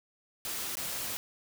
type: noise with dropouts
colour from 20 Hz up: white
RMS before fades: -36 dBFS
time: 0.45-1.17 s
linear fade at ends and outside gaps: 0 ms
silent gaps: 0.754-0.77 s
effects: none